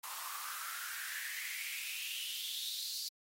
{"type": "noise with high-pass filter sweep", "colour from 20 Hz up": "white", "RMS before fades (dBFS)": -42, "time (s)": [0.03, 3.09], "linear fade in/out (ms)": 10, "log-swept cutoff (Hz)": [970, 4600], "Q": 6.7, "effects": ["AAC 48 kbps"]}